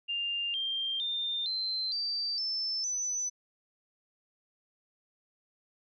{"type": "tone with pitch steps", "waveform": "sine", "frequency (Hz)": [2800, 3179, 3610, 4099, 4655, 5286, 6002], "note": ["F7", "G7", "A7", "C8", "D8", "E8", "F#8"], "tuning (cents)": [4, 24, 44, -36, -16, 4, 24], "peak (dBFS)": -30, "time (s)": [0.08, 3.3], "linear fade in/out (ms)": 20, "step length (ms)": 460, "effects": []}